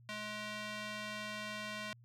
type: tone with band-pass filter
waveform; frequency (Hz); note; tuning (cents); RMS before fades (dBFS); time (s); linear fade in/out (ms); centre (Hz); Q
square; 211.6; G#3; +33; -43; 0.09-1.93; 0; 2600; 0.84
effects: added 119 Hz sine -58 dBFS peak until 2.04 s